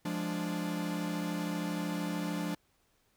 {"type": "chord", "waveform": "45% pulse", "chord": "D diminished", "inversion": "first", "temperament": "equal", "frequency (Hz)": [174.61, 207.7, 293.7], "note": ["F3", "Ab3", "D4"], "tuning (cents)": [0, 0, 0], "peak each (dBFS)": [-36, -39, -37], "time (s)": [0.05, 2.55], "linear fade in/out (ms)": 5, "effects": ["pink hiss -72 dBFS RMS until 3.16 s"]}